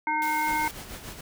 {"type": "harmonic tone", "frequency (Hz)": 306.1, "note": "D#4", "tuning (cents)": -28, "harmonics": [1, 3, 5, 7], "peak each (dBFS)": [-36, -25, -34, -30], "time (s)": [0.07, 0.68], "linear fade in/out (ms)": 2}
{"type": "noise", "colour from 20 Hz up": "white", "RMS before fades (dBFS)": -39, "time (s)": [0.22, 0.71], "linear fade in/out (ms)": 0}
{"type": "noise with tremolo", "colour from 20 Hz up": "pink", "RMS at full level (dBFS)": -38, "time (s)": [0.47, 1.21], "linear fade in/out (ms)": 5, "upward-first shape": "sine", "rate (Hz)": 6.9, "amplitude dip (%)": 55}
{"effects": []}